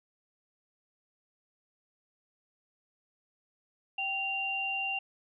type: tone pair together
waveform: sine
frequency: 778 / 2775 Hz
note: G5 / F7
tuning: -13 / -12 cents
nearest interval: octave + minor seventh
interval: 2201 cents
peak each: -37 / -31 dBFS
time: 3.98-4.99 s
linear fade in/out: 5 ms
effects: none